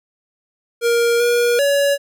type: tone with pitch steps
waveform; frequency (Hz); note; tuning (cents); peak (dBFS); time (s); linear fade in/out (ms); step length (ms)
square; 469.8 / 478.4 / 565; A#4 / A#4 / C#5; +13 / +45 / +33; -14; 0.81-1.98; 50; 390
effects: none